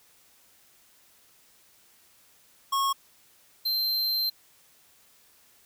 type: tone pair in turn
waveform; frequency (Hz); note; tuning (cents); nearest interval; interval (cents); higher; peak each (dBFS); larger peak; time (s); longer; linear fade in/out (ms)
square; 1094 / 4130; C#6 / C8; -23 / -23; octave + major seventh; 2300; second; -24 / -25; first; 2.72-2.93 / 3.65-4.3; second; 10
effects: white hiss -60 dBFS RMS until 5.65 s